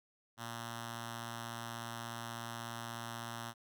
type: tone with notch filter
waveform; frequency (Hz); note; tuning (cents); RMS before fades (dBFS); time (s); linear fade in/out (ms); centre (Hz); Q
5% pulse; 116.5; A#2; -1; -44; 0.37-3.54; 50; 440; 0.84
effects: none